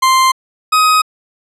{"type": "tone pair in turn", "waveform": "40% pulse", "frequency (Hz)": [1046.5, 1259], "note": ["C6", "D#6"], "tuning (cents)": [0, 20], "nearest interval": "minor third", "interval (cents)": 320, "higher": "second", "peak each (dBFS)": -7, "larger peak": "neither", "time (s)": [[0.02, 0.32], [0.72, 1.02]], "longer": "neither", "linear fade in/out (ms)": 10, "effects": ["low-pass 11000 Hz 12 dB/octave"]}